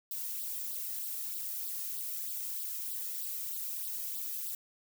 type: noise with flanger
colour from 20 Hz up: violet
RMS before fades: -38 dBFS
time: 0.11-4.55 s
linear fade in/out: 2 ms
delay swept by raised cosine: 0.22 to 1.62 ms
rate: 3.2 Hz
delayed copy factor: +0.65
effects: none